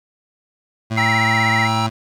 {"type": "tone", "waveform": "25% pulse", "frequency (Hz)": 111.2, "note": "A2", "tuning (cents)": 19, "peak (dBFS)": -16, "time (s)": [0.9, 1.9], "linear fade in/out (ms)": 20}
{"type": "tone with vibrato", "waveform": "sine", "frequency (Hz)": 1997, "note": "B6", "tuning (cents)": 19, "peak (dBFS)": -17, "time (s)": [0.96, 1.68], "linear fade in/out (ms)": 20, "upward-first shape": "triangle", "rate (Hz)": 16, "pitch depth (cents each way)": 100}
{"type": "chord", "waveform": "square", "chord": "E diminished", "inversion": "first", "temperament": "just", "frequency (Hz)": [791.1, 949.3, 1318.5], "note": ["G5", "Bb5", "E6"], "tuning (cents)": [16, 31, 0], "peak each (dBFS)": -24, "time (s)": [0.97, 1.87], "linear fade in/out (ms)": 10}
{"effects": ["low-pass 6000 Hz 12 dB/octave", "8-bit"]}